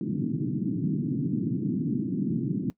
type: band-pass noise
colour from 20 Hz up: pink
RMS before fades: -28 dBFS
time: 0.01-2.7 s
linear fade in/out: 0 ms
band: 130 to 320 Hz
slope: 48 dB/octave
effects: noise-tail reverb RT60 0.1 s tail -20 dB re dry